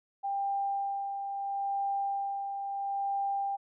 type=tone with tremolo; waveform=sine; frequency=794 Hz; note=G5; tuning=22 cents sharp; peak=-28 dBFS; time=0.23-3.57 s; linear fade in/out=20 ms; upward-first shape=sine; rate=0.75 Hz; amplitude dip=45%; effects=none